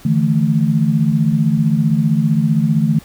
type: chord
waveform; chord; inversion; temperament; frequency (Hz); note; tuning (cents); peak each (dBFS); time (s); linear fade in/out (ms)
sine; D suspended second; none; equal with one note detuned; 149.4 / 164.81 / 220; D3 / E3 / A3; +30 / 0 / 0; -16; 0.05-2.99; 5
effects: pink hiss -43 dBFS RMS until 3.04 s